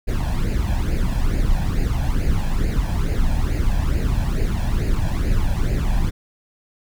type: noise with flanger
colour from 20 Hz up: brown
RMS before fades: -19 dBFS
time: 0.07-6.11 s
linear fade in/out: 20 ms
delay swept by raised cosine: 0.43 to 1.23 ms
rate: 2.3 Hz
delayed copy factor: +0.7
effects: none